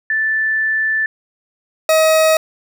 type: tone pair in turn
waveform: sine / 40% pulse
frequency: 1759 / 634.2 Hz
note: A6 / D#5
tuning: -1 / +33 cents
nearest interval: octave + tritone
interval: 1766 cents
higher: first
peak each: -14 / -9 dBFS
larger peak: second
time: 0.1-1.06 / 1.89-2.37 s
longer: first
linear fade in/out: 2 ms
effects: none